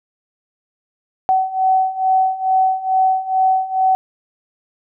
sine beating tone pair, 755 / 757.3 Hz, F#5 / F#5, +35 / +40 cents, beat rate 2.3 Hz, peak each -18 / -15 dBFS, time 1.29-3.95 s, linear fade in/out 0 ms, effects none

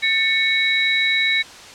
sine tone cluster, 1790 / 2216 / 3872 Hz, A6 / C#7 / B7, +29 / -1 / -35 cents, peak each -23 / -18 / -20 dBFS, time 0.02-1.43 s, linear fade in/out 20 ms, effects white hiss -39 dBFS RMS until 1.74 s + low-pass 6000 Hz 12 dB/octave

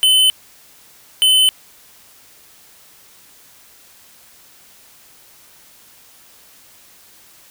square tone pair in turn, 3039 / 3039 Hz, F#7 / F#7, +46 / +46 cents, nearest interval unison, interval 0 cents, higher neither, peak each -10 dBFS, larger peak neither, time 0.03-0.3 / 1.22-1.49 s, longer neither, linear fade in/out 0 ms, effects white hiss -47 dBFS RMS until 7.5 s

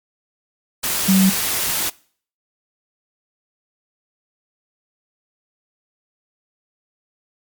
sine tone in noise, 190.7 Hz, G3, 47 cents flat, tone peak -11 dBFS, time 1.08-1.3 s, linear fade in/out 10 ms, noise white, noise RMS -21 dBFS, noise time 0.83-1.9 s, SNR +7 dB, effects noise-tail reverb RT60 0.5 s tail -23 dB re dry + MP3 96 kbps

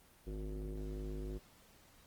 square tone with low-pass filter, 51.5 Hz, G#1, 14 cents flat, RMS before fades -42 dBFS, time 0.26-1.39 s, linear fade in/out 20 ms, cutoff 390 Hz, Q 3.2, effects pink hiss -64 dBFS RMS until 2.06 s + Opus 24 kbps

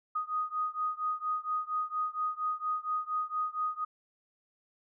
sine beating tone pair, 1243 / 1247.3 Hz, D#6 / D#6, -2 / +4 cents, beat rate 4.3 Hz, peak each -33 / -34 dBFS, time 0.15-3.85 s, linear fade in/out 10 ms, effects none

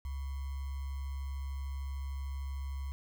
sine tone with sample-and-hold, 68.4 Hz, C#2, 23 cents flat, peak -35 dBFS, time 0.05-2.92 s, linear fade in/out 0 ms, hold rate 1050 Hz, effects none

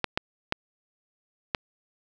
clicks, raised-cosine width 0.3 ms, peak -8 dBFS, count 4, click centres 0.043 / 0.175 / 0.524 / 1.548 s, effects none

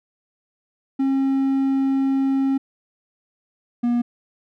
triangle tone pair in turn, 269.9 / 239.8 Hz, C#4 / A#3, -46 / +49 cents, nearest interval major second, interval 205 cents, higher first, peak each -15 dBFS, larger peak neither, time 0.99-2.58 / 3.83-4.02 s, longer first, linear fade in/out 10 ms, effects none

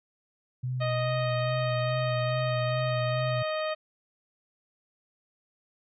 sine tone with vibrato, 124.5 Hz, B2, 14 cents sharp, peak -28 dBFS, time 0.63-3.43 s, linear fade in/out 10 ms, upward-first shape sine, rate 2.4 Hz, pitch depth 43 cents each way
harmonic tone, 622.3 Hz, D#5, in tune, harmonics 1 / 2 / 3 / 4 / 5 / 6 / 7, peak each -29 / -35 / -39 / -41 / -43 / -45 / -46 dBFS, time 0.8-3.75 s, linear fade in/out 20 ms
effects none

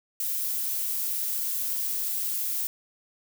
violet noise, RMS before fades -29 dBFS, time 0.2-2.67 s, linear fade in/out 2 ms, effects none

